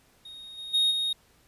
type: tone with level steps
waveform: triangle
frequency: 3729 Hz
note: A#7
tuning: in tune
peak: -40 / -35 / -19 / -24 dBFS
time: 0.25-1.13 s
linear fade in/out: 5 ms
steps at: 0.57 / 0.73 / 0.9 s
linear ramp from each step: 20 ms
effects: pink hiss -62 dBFS RMS until 1.47 s + resampled to 32000 Hz